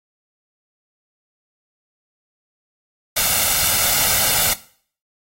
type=noise with comb filter; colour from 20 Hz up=white; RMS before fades=-17 dBFS; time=3.16-4.54 s; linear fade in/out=10 ms; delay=1.4 ms; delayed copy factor=+0.65; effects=noise-tail reverb RT60 0.5 s tail -18 dB re dry + AAC 48 kbps